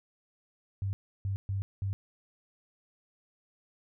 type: tone bursts at uneven times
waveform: sine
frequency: 98 Hz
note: G2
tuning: in tune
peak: -29 dBFS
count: 4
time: 0.82-0.93 / 1.25-1.36 / 1.49-1.62 / 1.82-1.93 s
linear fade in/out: 0 ms
effects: none